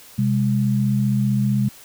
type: tone pair together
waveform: sine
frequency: 128.31 / 203.8 Hz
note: C3 / G#3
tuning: -33 / -32 cents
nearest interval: minor sixth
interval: 801 cents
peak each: -19 dBFS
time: 0.18-1.69 s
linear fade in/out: 10 ms
effects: white hiss -45 dBFS RMS until 1.84 s